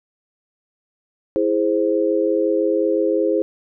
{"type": "chord", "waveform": "sine", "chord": "E augmented", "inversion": "none", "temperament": "equal", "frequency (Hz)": [329.6, 415.3, 523.3], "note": ["E4", "G#4", "B#4"], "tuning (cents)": [0, 0, 0], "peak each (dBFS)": -20, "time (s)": [1.36, 3.42], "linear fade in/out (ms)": 0, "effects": []}